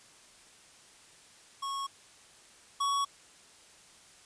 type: tone pair in turn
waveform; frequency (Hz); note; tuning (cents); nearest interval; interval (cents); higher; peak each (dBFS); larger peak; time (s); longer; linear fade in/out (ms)
square; 1100 / 1119.2; C#6 / C#6; -14 / +16; unison; 30; second; -34 / -28; second; 1.62-1.87 / 2.8-3.05; neither; 10
effects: white hiss -57 dBFS RMS until 4.25 s + resampled to 22050 Hz